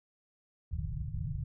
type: low-pass noise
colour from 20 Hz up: white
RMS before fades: -36 dBFS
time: 0.71-1.44 s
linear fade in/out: 5 ms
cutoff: 160 Hz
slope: 96 dB/octave
effects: none